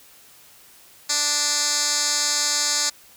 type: tone with band-pass filter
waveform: 10% pulse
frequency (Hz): 293.7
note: D4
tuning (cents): 0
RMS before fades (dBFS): -22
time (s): 1.09-2.9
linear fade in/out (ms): 10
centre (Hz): 6100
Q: 3.8
effects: white hiss -50 dBFS RMS until 3.16 s